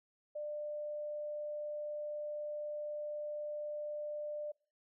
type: tone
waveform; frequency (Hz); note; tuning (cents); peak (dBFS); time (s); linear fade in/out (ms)
sine; 596; D5; +25; -38; 0.35-4.52; 10
effects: noise-tail reverb RT60 0.5 s tail -26 dB re dry